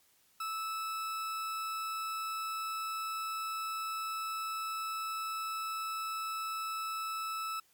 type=tone; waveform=40% pulse; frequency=1310 Hz; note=E6; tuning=11 cents flat; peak=-34 dBFS; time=0.4-7.6 s; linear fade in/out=5 ms; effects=white hiss -68 dBFS RMS until 7.73 s + MP3 96 kbps